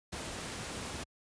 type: noise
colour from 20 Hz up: pink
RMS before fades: -40 dBFS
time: 0.12-1.04 s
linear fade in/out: 10 ms
effects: high-pass 60 Hz 12 dB/octave + resampled to 22050 Hz